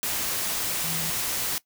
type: tone in noise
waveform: sine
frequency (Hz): 163.3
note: E3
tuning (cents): -16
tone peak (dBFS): -35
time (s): 0.84-1.1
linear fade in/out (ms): 0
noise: white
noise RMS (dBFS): -28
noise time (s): 0.03-1.58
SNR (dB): -10
effects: noise-tail reverb RT60 0.1 s tail -19 dB re dry